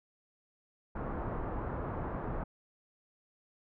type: low-pass noise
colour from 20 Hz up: pink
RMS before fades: -37 dBFS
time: 0.95-2.44 s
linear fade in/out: 10 ms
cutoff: 1300 Hz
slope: 24 dB/octave
effects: none